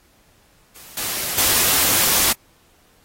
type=noise with level steps; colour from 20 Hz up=white; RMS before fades=-42 / -25 / -17 dBFS; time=0.75-2.33 s; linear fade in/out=10 ms; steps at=0.97 / 1.38 s; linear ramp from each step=2 ms; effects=pink hiss -57 dBFS RMS until 3.04 s + AAC 48 kbps